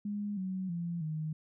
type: tone with pitch steps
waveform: sine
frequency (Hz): 205.7 / 187.54 / 170.99 / 155.89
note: G#3 / F#3 / F3 / D#3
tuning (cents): -16 / +24 / -36 / +4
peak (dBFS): -33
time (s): 0.05-1.33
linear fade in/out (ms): 5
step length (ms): 320
effects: none